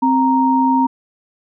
sine tone pair together, 261.8 / 932.3 Hz, C4 / A#5, +1 / 0 cents, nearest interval octave + minor seventh, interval 2199 cents, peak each -14 dBFS, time 0.02-0.87 s, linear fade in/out 10 ms, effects none

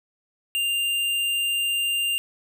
sine tone with hard clipping, 2794 Hz, F7, in tune, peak -23 dBFS, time 0.55-2.18 s, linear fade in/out 0 ms, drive 13 dB, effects none

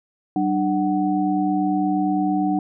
sine tone cluster, 191.2 / 299.9 / 745 Hz, G3 / D4 / F#5, -43 / +36 / +12 cents, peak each -24 / -20 / -24 dBFS, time 0.36-2.59 s, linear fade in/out 2 ms, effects none

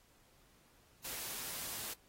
white noise, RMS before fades -43 dBFS, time 1.04-1.94 s, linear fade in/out 10 ms, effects pink hiss -68 dBFS RMS until 2.08 s + AAC 48 kbps

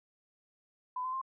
sine tone with pitch steps, 1004 / 1029.2 / 1055.1 Hz, B5 / C6 / C6, +28 / -29 / +14 cents, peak -33 dBFS, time 0.96-1.215 s, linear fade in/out 5 ms, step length 85 ms, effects none

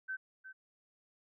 sine tone with echo, 1537 Hz, G6, 35 cents flat, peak -36 dBFS, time 0.08-0.17 s, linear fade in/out 20 ms, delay 360 ms, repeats 1, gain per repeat -11 dB, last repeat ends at 0.53 s, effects none

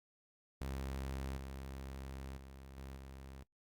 sawtooth tone with level steps, 67 Hz, C2, 42 cents sharp, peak -36 / -41 / -48 / -43 / -46 dBFS, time 0.61-3.43 s, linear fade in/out 0 ms, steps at 1.37 / 2.37 / 2.77 / 2.96 s, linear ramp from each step 5 ms, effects noise-tail reverb RT60 0.1 s tail -20 dB re dry + Opus 48 kbps

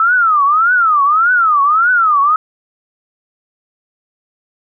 sine tone with vibrato, 1289 Hz, E6, 39 cents flat, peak -8 dBFS, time 0-2.36 s, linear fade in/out 2 ms, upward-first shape triangle, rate 1.7 Hz, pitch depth 280 cents each way, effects none

